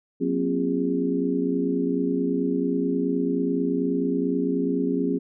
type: tone cluster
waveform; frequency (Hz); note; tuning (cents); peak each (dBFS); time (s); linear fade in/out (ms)
sine; 182.7 / 237.7 / 267 / 349.6 / 409.3; F#3 / A#3 / C4 / F4 / G#4; -22 / +34 / +35 / +2 / -25; -29 / -31 / -24 / -31 / -28; 0.2-5.19; 20
effects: none